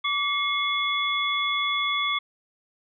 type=tone cluster; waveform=sine; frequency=1152 / 2159 / 3422 Hz; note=D6 / C#7 / A7; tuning=-34 / -46 / -49 cents; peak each=-27 dBFS; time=0.04-2.19 s; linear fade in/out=10 ms; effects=none